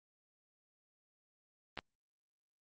clicks, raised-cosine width 0.3 ms, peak -24 dBFS, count 2, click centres 1.775 / 1.789 s, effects Opus 24 kbps

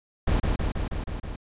brown noise with echo, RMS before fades -22 dBFS, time 0.27-0.4 s, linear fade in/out 5 ms, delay 160 ms, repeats 6, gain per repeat -2 dB, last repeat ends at 1.36 s, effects resampled to 8000 Hz

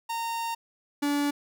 45% pulse tone pair in turn, 921 / 288.3 Hz, A#5 / D4, -21 / -32 cents, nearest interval octave + minor sixth, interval 2011 cents, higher first, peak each -29 / -24 dBFS, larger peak second, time 0.09-0.55 / 1.02-1.31 s, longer first, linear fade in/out 10 ms, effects none

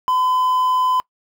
triangle tone with quantisation, 1014 Hz, B5, 45 cents sharp, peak -13 dBFS, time 0.08-1 s, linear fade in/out 0 ms, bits 7, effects noise-tail reverb RT60 0.1 s tail -24 dB re dry

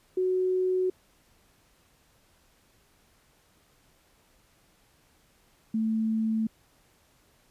sine tone pair in turn, 370 / 221.1 Hz, F#4 / A3, 0 / +9 cents, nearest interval major sixth, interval 891 cents, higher first, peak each -23 / -24 dBFS, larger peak first, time 0.17-0.9 / 5.74-6.47 s, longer neither, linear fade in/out 5 ms, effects pink hiss -64 dBFS RMS until 7.5 s + resampled to 32000 Hz

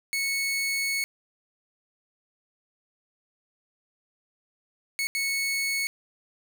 sawtooth tone bursts at uneven times, 2206 Hz, C#7, 9 cents flat, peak -22 dBFS, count 3, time 0.13-1.04 / 4.99-5.07 / 5.15-5.87 s, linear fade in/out 0 ms, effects none

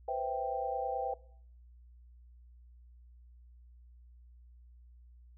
sine chord, C major seventh, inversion third, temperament equal, 493.9 / 523.3 / 659.3 / 784 Hz, B4 / C5 / E5 / G5, 0 / 0 / 0 / 0 cents, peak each -39 / -39 / -39 / -35 dBFS, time 0.08-1.14 s, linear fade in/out 5 ms, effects noise-tail reverb RT60 0.6 s tail -21 dB re dry + added 60 Hz sine -54 dBFS peak until 5.37 s

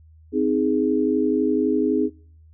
sine chord, Ab major, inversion first, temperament just, 259.6 / 311.5 / 415.3 Hz, C4 / Eb4 / Ab4, -13 / +2 / 0 cents, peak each -22 dBFS, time 0.32-2.1 s, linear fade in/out 50 ms, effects noise-tail reverb RT60 0.6 s tail -26 dB re dry + added 79 Hz sine -47 dBFS peak until 2.53 s

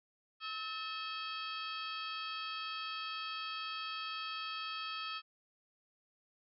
harmonic tone with a mistuned harmonic, 646 Hz, E5, 35 cents flat, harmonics 2 / 3 / 4 / 5 / 6 / 7 / 8, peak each -42 / -52 / -46 / -45 / -56 / -48 / -56 dBFS, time 0.4-5.22 s, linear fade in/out 50 ms, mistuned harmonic 3, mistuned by -150 cents, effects none

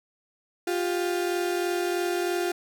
35% pulse tone pair together, 351.9 / 395 Hz, F4 / G4, +13 / +13 cents, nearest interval major second, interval 200 cents, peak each -24 / -30 dBFS, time 0.67-2.52 s, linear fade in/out 5 ms, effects none

